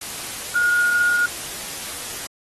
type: tone in noise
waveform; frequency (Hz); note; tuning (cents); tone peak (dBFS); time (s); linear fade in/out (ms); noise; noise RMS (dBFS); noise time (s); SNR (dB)
sine; 1434; F6; +45; -15; 0.55-1.26; 5; white; -31; 0.01-2.27; +13
effects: AAC 32 kbps